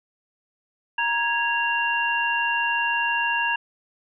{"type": "tone cluster", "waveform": "sine", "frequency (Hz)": [940, 1655, 2773], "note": ["A#5", "G#6", "F7"], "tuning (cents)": [14, -6, -13], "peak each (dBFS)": -25, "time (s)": [0.98, 3.56], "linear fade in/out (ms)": 5, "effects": []}